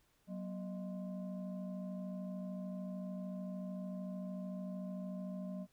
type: tone with frequency modulation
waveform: sine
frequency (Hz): 187.3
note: F#3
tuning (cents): +21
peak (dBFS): -40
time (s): 0.27-5.67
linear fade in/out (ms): 50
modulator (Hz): 428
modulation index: 0.72
effects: pink hiss -74 dBFS RMS until 5.72 s